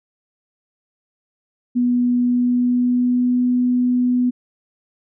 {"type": "tone with pitch glide", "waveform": "sine", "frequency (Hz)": [244.9, 247.9], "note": ["B3", "B3"], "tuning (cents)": [-14, 7], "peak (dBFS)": -14, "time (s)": [1.75, 4.31], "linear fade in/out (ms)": 20, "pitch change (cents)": 21, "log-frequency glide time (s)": [2.2, 3.41], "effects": []}